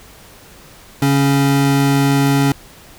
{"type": "tone pair together", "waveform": "square", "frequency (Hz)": [140, 276.8], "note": ["C#3", "C#4"], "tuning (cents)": [18, -2], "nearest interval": "octave", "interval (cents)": 1180, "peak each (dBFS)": -15, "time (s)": [1.02, 2.52], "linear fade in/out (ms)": 2, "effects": ["pink hiss -42 dBFS RMS until 2.98 s"]}